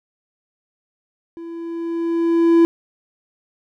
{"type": "tone with level ramp", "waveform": "triangle", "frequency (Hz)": 334.9, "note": "E4", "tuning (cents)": 27, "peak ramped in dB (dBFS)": [-29, -6], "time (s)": [1.37, 2.65], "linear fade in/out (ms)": 0, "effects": []}